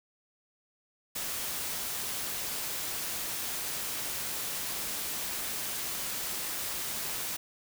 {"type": "noise", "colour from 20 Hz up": "white", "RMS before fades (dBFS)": -35, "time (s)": [1.15, 7.37], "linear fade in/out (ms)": 10, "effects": []}